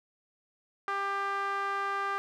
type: tone with band-pass filter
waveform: sawtooth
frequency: 396.7 Hz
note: G4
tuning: 21 cents sharp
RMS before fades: -32 dBFS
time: 0.88-2.18 s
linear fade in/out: 0 ms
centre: 1300 Hz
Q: 3.1
effects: none